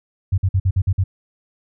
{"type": "tone bursts", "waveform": "sine", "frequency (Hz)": 94.7, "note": "F#2", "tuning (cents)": 41, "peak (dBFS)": -13, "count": 7, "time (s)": [0.32, 1.04], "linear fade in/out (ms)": 10, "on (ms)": 60, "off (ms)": 50, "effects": []}